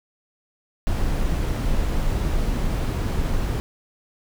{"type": "noise", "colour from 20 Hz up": "brown", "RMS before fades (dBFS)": -22, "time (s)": [0.87, 3.6], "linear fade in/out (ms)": 0, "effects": []}